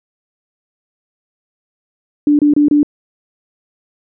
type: tone bursts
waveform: sine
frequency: 293.7 Hz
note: D4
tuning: in tune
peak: -7 dBFS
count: 4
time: 2.27-2.831 s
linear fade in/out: 2 ms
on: 120 ms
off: 27 ms
effects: none